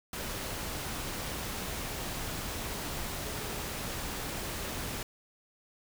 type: tone in noise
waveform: sine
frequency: 423.6 Hz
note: G#4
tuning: 34 cents sharp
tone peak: -47 dBFS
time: 3.25-3.65 s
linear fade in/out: 2 ms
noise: pink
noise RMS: -37 dBFS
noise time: 0.13-5.03 s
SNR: -13 dB
effects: none